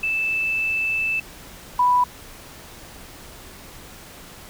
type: tone pair in turn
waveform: sine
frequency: 2637 / 987.8 Hz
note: E7 / B5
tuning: 0 / 0 cents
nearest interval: octave + perfect fourth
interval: 1700 cents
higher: first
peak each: -20 / -14 dBFS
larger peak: second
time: 0.03-1.2 / 1.79-2.04 s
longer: first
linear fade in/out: 5 ms
effects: pink hiss -42 dBFS RMS until 4.49 s